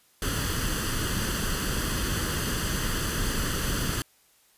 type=noise with comb filter; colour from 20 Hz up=pink; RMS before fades=-28 dBFS; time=0.22-4.02 s; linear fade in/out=2 ms; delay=0.65 ms; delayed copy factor=+0.65; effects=white hiss -62 dBFS RMS until 4.57 s + resampled to 32000 Hz